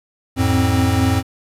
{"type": "tone cluster", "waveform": "square", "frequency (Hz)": [86.7, 107.5, 264.5], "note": ["F2", "A2", "C4"], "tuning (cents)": [-12, -40, 19], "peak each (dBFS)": -19, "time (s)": [0.36, 1.23], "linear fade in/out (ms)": 50, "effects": ["resampled to 32000 Hz", "8-bit"]}